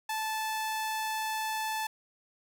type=tone; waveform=sawtooth; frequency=874 Hz; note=A5; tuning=12 cents flat; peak=-27 dBFS; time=0.09-1.87 s; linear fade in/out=5 ms; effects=9-bit